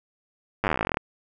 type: slowing click train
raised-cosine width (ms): 0.5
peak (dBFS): -8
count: 21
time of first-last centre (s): 0.64-0.971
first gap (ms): 9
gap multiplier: 1.06
effects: none